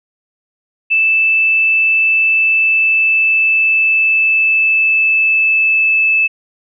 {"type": "tone with pitch glide", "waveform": "sine", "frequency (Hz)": [2637, 2620], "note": ["E7", "E7"], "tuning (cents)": [0, -11], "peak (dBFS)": -9, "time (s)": [0.9, 6.28], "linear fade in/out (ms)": 20, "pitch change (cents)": -11, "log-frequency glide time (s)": [2.28, 6.12], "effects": []}